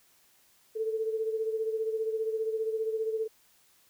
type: beating tone pair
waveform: sine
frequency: 440 / 455 Hz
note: A4 / A#4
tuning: 0 / -42 cents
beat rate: 15 Hz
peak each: -29 / -36 dBFS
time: 0.75-3.28 s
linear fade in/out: 20 ms
effects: white hiss -64 dBFS RMS until 3.89 s